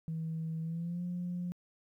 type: tone with pitch glide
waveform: sine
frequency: 161.5 to 177.14 Hz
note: E3 to F3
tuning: -35 to +25 cents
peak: -33 dBFS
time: 0.08-1.52 s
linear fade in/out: 0 ms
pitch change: +160 cents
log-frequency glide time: 0.62-1.03 s
effects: tanh soft clip ceiling -30 dBFS + 12-bit